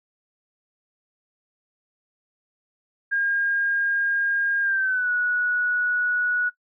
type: tone with pitch glide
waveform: sine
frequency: 1617 to 1465.8 Hz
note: G#6 to F#6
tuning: -47 to -17 cents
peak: -20 dBFS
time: 3.11-6.5 s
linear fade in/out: 20 ms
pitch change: -170 cents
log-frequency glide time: 4.62-5.1 s
effects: noise-tail reverb RT60 0.1 s tail -17 dB re dry